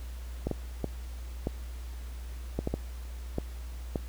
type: clicks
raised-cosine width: 2 ms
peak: -16 dBFS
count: 9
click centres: 0.47 / 0.513 / 0.843 / 1.471 / 2.59 / 2.674 / 2.74 / 3.384 / 3.958 s
effects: added 60 Hz sine -37 dBFS peak until 4.08 s + pink hiss -53 dBFS RMS until 4.08 s